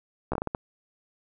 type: slowing click train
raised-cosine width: 1 ms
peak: -14 dBFS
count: 7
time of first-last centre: 0.32-0.549 s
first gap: 14 ms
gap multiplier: 1.4
effects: none